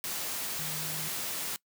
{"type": "tone in noise", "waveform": "sine", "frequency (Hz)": 155.56, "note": "D#3", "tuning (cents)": 0, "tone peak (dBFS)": -41, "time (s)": [0.59, 1.08], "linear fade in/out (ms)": 0, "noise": "white", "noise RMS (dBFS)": -35, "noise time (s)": [0.04, 1.56], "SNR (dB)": -9, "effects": ["noise-tail reverb RT60 0.1 s tail -22 dB re dry", "high-pass 100 Hz 12 dB/octave"]}